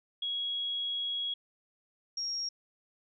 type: tone pair in turn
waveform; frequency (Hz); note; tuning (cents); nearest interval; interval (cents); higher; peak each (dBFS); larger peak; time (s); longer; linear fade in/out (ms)
sine; 3320 / 5584; G#7 / F8; -1 / -1; major sixth; 900; second; -31 / -32; first; 0.22-1.34 / 2.17-2.49; first; 5
effects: none